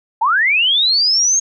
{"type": "linear sweep", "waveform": "sine", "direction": "up", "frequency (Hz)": [830.6, 6550], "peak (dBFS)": -11, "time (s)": [0.21, 1.4], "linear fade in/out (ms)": 10, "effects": []}